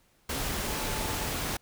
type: tone in noise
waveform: sine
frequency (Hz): 873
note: A5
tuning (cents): -14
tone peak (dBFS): -41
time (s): 0.68-1.27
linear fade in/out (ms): 5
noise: pink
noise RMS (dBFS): -32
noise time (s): 0.29-1.57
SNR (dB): -12
effects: pink hiss -66 dBFS RMS until 1.61 s